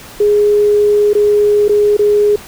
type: tone with dropouts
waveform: sine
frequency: 415.1 Hz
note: G#4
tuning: 1 cent flat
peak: -7 dBFS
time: 0.2-2.36 s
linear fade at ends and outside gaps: 5 ms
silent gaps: 1.133-1.15 / 1.682-1.693 / 1.969-1.991 s
effects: pink hiss -34 dBFS RMS until 2.47 s